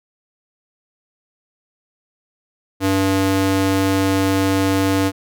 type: tone with high-pass filter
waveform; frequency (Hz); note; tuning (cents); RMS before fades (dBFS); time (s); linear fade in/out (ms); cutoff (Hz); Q
square; 96.5; G2; -27; -17; 2.8-5.12; 50; 200; 1.8
effects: none